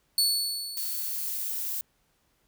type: tone with exponential decay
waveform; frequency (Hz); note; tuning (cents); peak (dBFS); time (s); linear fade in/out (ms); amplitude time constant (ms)
sawtooth; 4435; C#8; 0; -17; 0.18-1.56; 2; 300
type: noise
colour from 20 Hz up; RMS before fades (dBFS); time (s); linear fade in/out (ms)
violet; -32; 0.77-1.81; 0
effects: pink hiss -70 dBFS RMS until 2.47 s